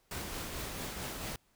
pink noise with tremolo, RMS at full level -39 dBFS, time 0.11-1.36 s, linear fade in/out 2 ms, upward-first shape sine, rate 4.5 Hz, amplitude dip 30%, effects pink hiss -71 dBFS RMS until 1.55 s

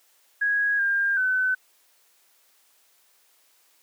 sine tone with pitch steps, 1655 / 1603 / 1514 Hz, G#6 / G6 / F#6, -6 / +38 / +39 cents, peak -20 dBFS, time 0.41-1.55 s, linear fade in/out 10 ms, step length 380 ms, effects white hiss -62 dBFS RMS until 3.82 s + high-pass 400 Hz 12 dB/octave

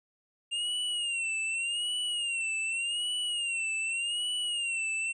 square tone with vibrato, 2794 Hz, F7, in tune, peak -30 dBFS, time 0.51-5.13 s, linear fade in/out 20 ms, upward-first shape sine, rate 0.85 Hz, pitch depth 99 cents each way, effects resampled to 22050 Hz

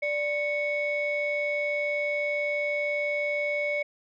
sine tone pair together, 587.2 / 2217 Hz, D5 / C#7, 0 / 0 cents, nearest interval octave + major seventh, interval 2300 cents, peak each -27 dBFS, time 0.02-3.83 s, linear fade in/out 10 ms, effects tanh soft clip ceiling -20 dBFS

